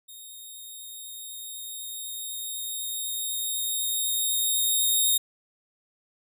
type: tone with level ramp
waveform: 10% pulse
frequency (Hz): 3712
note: A#7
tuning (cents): -8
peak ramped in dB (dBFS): -35 to -12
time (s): 0.08-5.18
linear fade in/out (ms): 10
effects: none